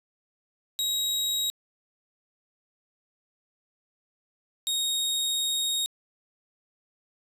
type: tone pair in turn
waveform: sawtooth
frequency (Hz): 3815 / 3743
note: A#7 / A#7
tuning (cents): +39 / +6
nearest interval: unison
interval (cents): 33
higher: first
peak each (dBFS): -22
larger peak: neither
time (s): 0.79-1.5 / 4.67-5.86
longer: second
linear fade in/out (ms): 0
effects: resampled to 32000 Hz + 10-bit